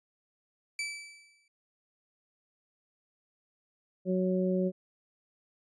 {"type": "tone with exponential decay", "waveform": "sawtooth", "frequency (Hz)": 2314, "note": "D7", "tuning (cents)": -26, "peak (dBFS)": -27, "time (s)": [0.79, 1.48], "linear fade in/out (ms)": 2, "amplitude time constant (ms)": 150}
{"type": "harmonic tone", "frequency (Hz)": 185, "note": "F#3", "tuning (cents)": 0, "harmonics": [1, 2, 3], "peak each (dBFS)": [-28, -31, -33], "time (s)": [4.05, 4.72], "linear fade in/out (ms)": 50}
{"effects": ["resampled to 24000 Hz"]}